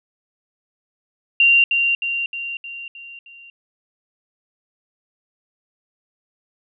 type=tone with echo; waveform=sine; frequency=2769 Hz; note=F7; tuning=15 cents flat; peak=-10 dBFS; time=1.4-1.64 s; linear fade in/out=2 ms; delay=310 ms; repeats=6; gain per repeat=-5 dB; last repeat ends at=3.5 s; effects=none